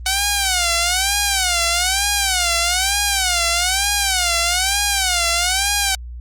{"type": "tone with vibrato", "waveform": "5% pulse", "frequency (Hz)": 745, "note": "F#5", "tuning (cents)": 12, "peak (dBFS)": -4, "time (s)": [0.06, 5.95], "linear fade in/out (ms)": 2, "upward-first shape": "sine", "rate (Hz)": 1.1, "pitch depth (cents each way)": 160, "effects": ["added 60 Hz sine -29 dBFS peak until 6.2 s", "Opus 32 kbps"]}